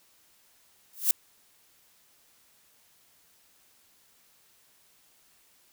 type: noise with exponential growth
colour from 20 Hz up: violet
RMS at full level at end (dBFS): -18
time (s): 0.93-1.11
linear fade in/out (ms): 2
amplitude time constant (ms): 39
effects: white hiss -63 dBFS RMS until 5.72 s